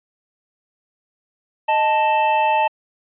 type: tone pair together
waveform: square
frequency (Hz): 620.6 / 880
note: D#5 / A5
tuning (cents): -5 / 0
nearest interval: tritone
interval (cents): 605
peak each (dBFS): -23 / -16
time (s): 1.68-2.68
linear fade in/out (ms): 10
effects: resampled to 8000 Hz